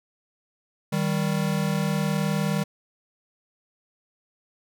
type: tone pair together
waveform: square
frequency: 156.56 / 196 Hz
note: D#3 / G3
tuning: +11 / 0 cents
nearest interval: major third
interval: 389 cents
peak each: -26 dBFS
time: 0.92-2.64 s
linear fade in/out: 10 ms
effects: none